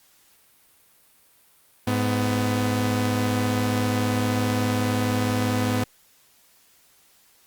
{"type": "tone pair together", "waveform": "sawtooth", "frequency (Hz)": [105.1, 250.3], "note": ["G#2", "B3"], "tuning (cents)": [21, 23], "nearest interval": "octave + minor third", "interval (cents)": 1502, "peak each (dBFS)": -20, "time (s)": [1.87, 5.84], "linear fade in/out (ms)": 5, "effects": ["white hiss -58 dBFS RMS until 7.46 s", "Opus 48 kbps"]}